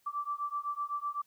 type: beating tone pair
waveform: sine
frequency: 1162 / 1169.9 Hz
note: D6 / D6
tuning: -19 / -7 cents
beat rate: 7.9 Hz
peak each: -36 / -36 dBFS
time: 0.06-1.22 s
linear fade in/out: 10 ms
effects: white hiss -71 dBFS RMS until 1.26 s